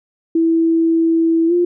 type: tone with pitch glide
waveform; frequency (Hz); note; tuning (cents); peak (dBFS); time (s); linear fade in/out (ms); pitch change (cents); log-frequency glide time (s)
sine; 328.7 to 350.3; E4 to F4; -5 to +5; -11; 0.35-1.65; 5; +110; 1.47-1.53
effects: none